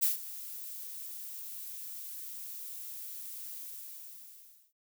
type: noise with ADSR envelope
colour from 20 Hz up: violet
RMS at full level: -26 dBFS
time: 0.01-4.73 s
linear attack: 23 ms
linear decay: 140 ms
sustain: -17 dB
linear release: 1200 ms
effects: none